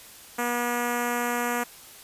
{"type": "tone with notch filter", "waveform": "5% pulse", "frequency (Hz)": 241, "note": "B3", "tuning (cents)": -42, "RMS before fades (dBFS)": -27, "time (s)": [0.38, 1.64], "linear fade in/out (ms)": 10, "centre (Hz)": 3800, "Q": 0.57, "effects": ["white hiss -47 dBFS RMS until 2.03 s", "resampled to 32000 Hz"]}